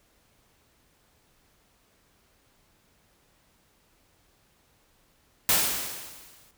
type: noise with exponential decay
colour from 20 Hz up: white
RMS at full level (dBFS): -20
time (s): 5.49-6.51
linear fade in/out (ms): 2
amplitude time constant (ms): 220
effects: pink hiss -65 dBFS RMS until 6.57 s